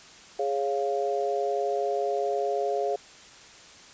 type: chord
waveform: sine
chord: Db major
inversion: second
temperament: equal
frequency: 415.3 / 554.4 / 698.5 Hz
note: Ab4 / Db5 / F5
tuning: 0 / 0 / 0 cents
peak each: -28 / -30 / -29 dBFS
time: 0.39-2.96 s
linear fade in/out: 5 ms
effects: white hiss -49 dBFS RMS until 3.93 s + resampled to 16000 Hz